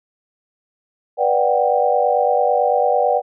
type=chord; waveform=sine; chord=G major seventh; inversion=first; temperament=just; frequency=490 / 588 / 735 / 784 Hz; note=B4 / D5 / F#5 / G5; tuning=-14 / +2 / -12 / 0 cents; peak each=-19 dBFS; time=1.17-3.22 s; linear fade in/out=50 ms; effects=none